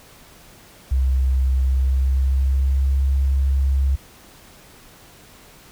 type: tone with pitch glide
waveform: sine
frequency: 65.4 to 67.82 Hz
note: C2 to C#2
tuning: 0 to -37 cents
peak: -15 dBFS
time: 0.91-3.96 s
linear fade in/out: 10 ms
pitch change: +63 cents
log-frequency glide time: 1.64-3.03 s
effects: pink hiss -47 dBFS RMS until 5.71 s